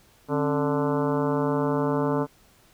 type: harmonic tone with a mistuned harmonic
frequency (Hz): 147.1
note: D3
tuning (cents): +3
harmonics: 1 / 2 / 3 / 4 / 5 / 6 / 7 / 8 / 9 / 10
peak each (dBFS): -29 / -26 / -27 / -31 / -40 / -33 / -34 / -38 / -39 / -43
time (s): 0.28-2.27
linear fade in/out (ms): 50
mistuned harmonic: 2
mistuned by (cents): -130
effects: pink hiss -58 dBFS RMS until 2.73 s